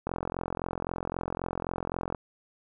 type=click train; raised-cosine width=1 ms; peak=-17 dBFS; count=92; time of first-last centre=0.07-2.148 s; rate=43.8 Hz; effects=none